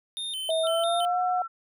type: tone with vibrato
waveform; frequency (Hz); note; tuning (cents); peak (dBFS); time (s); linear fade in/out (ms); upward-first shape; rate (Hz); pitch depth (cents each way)
square; 3345; G#7; +12; -31; 0.17-1.05; 0; square; 3; 150
type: tone with pitch glide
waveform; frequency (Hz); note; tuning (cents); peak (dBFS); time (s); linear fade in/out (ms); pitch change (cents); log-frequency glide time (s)
sine; 645 to 728.2; E5 to F#5; -38 to -28; -23; 0.49-1.42; 2; +210; 0.63-1.2
type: tone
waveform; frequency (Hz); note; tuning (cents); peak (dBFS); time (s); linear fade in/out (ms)
sine; 1344; E6; +33; -32; 0.63-1.48; 20
effects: none